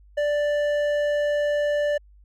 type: tone with hard clipping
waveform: sine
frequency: 587.3 Hz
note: D5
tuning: in tune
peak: -22 dBFS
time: 0.17-1.98 s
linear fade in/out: 10 ms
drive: 8 dB
effects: added 50 Hz sine -49 dBFS peak until 2.24 s